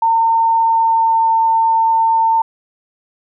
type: tone with pitch glide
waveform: sine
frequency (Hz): 909 to 902.2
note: A#5 to A5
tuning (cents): -44 to +43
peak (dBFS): -10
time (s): 0.02-2.42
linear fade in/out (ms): 5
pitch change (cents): -13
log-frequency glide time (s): 0.54-1.31
effects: none